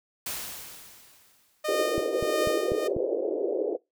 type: noise with exponential decay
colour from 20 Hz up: white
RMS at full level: -32 dBFS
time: 0.26-1.74 s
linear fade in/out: 5 ms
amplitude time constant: 320 ms
type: tone with tremolo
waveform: sawtooth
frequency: 612 Hz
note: D#5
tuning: 29 cents flat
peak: -21 dBFS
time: 1.64-2.88 s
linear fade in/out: 10 ms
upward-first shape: triangle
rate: 1.6 Hz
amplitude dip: 80%
type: band-pass noise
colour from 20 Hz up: white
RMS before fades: -28 dBFS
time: 1.68-3.77 s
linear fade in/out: 10 ms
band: 340 to 550 Hz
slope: 48 dB/octave
type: click train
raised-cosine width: 3 ms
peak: -19 dBFS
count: 5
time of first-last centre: 1.98-2.965 s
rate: 4.06 Hz
effects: noise-tail reverb RT60 0.2 s tail -23 dB re dry